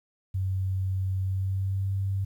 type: tone with pitch glide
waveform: sine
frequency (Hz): 94.8 to 97.24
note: F#2 to G2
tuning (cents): +43 to -13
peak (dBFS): -25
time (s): 0.34-2.25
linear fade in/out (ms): 10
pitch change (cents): +44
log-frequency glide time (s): 1.22-1.92
effects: 10-bit